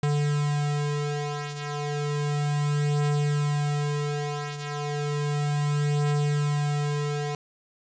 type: beating tone pair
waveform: square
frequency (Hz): 146.3 / 146.63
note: D3 / D3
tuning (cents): -6 / -2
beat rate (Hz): 0.33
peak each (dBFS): -26 / -31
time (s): 0.03-7.35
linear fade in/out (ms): 2
effects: resampled to 16000 Hz + 8-bit